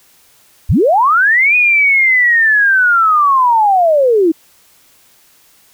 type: linear two-way sweep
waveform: sine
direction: up then down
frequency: 41.2 to 2489 to 306.3 Hz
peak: -7 dBFS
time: 0.69-4.32 s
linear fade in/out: 10 ms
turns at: 1.56 s
effects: white hiss -49 dBFS RMS until 5.73 s